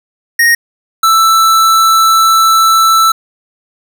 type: tone pair in turn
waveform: square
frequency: 1864.7 / 1323.4 Hz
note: A#6 / E6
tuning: 0 / +6 cents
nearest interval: tritone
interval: 594 cents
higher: first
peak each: -6 dBFS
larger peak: neither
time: 0.39-0.55 / 1.03-3.12 s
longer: second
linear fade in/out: 5 ms
effects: none